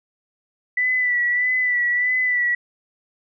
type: tone with vibrato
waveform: sine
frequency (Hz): 1975.5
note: B6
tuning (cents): 0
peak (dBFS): -17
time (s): 0.77-2.55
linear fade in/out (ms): 5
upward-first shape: sine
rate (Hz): 1.6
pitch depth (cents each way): 36
effects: none